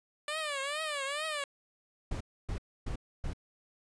10% pulse tone with vibrato, 585 Hz, D5, 7 cents flat, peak -25 dBFS, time 0.28-1.44 s, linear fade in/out 2 ms, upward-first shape triangle, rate 2.3 Hz, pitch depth 160 cents each way
brown noise bursts, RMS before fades -35 dBFS, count 4, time 2.11-3.334 s, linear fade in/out 5 ms, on 96 ms, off 280 ms
effects resampled to 22050 Hz

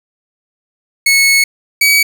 sawtooth tone pair in turn, 2200 / 2271 Hz, C#7 / C#7, -14 / +41 cents, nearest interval minor second, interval 55 cents, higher second, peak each -4 dBFS, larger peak neither, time 1.06-1.44 / 1.81-2.03 s, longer first, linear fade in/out 5 ms, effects none

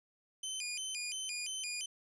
15% pulse tone with vibrato, 2734 Hz, F7, 37 cents flat, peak -30 dBFS, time 0.43-1.86 s, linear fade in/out 5 ms, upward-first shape square, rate 2.9 Hz, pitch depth 200 cents each way, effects resampled to 22050 Hz

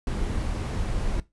brown noise, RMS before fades -27 dBFS, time 0.07-1.2 s, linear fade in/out 2 ms, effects noise-tail reverb RT60 0.2 s tail -18 dB re dry + resampled to 24000 Hz

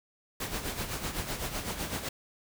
pink noise with tremolo, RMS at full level -33 dBFS, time 0.4-2.09 s, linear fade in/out 5 ms, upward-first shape sine, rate 7.9 Hz, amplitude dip 60%, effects none

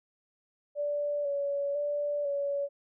sine tone with vibrato, 574 Hz, D5, 40 cents flat, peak -28 dBFS, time 0.75-2.69 s, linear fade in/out 50 ms, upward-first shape square, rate 1 Hz, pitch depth 26 cents each way, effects none

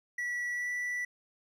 triangle tone with pitch glide, 1945 to 1964.2 Hz, B6 to B6, -27 to -10 cents, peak -30 dBFS, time 0.18-1.05 s, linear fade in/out 5 ms, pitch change +17 cents, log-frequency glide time 0.51-0.7 s, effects none

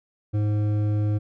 triangle tone with hard clipping, 105 Hz, G#2, 19 cents sharp, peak -22 dBFS, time 0.33-1.19 s, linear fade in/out 20 ms, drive 13 dB, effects none

